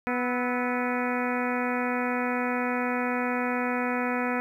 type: harmonic tone with a mistuned harmonic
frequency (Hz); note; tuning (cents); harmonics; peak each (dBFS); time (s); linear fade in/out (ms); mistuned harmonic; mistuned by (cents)
246.9; B3; 0; 1 / 2 / 3 / 4 / 5 / 6 / 7 / 8 / 9 / 10; -29 / -32 / -34 / -35 / -36 / -37 / -37 / -38 / -39 / -39; 0.07-4.4; 0; 5; +89
effects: 10-bit